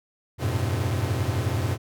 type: tone cluster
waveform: 45% pulse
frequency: 88.5 / 100.5 / 111.4 / 127.9 Hz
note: F2 / G2 / A2 / C3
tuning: +23 / +44 / +22 / -39 cents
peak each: -29 dBFS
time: 0.38-1.78 s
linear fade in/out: 50 ms
effects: none